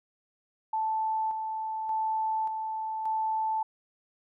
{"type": "tone with tremolo", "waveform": "sine", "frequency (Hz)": 878, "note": "A5", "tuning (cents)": -4, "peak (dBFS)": -26, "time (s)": [0.73, 3.63], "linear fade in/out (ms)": 5, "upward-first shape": "square", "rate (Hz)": 0.86, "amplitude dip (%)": 40, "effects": []}